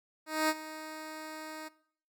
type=tone with ADSR envelope; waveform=10% pulse; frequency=312.1 Hz; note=D#4; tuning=5 cents sharp; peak=-17 dBFS; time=0.26-1.69 s; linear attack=230 ms; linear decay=45 ms; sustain=-16 dB; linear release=16 ms; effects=noise-tail reverb RT60 0.6 s tail -20 dB re dry